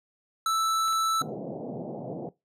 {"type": "tone", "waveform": "square", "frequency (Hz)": 1318.5, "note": "E6", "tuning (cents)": 0, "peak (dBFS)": -24, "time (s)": [0.46, 1.22], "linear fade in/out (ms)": 2}
{"type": "clicks", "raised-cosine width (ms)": 0.3, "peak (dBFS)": [-30, -31], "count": 2, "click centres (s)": [0.881, 0.927]}
{"type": "band-pass noise", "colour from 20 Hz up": "pink", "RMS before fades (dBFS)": -36, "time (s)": [1.21, 2.29], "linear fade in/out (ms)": 2, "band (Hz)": [130, 740], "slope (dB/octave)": 48}
{"effects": ["noise-tail reverb RT60 0.2 s tail -19 dB re dry", "low-pass 12000 Hz 12 dB/octave"]}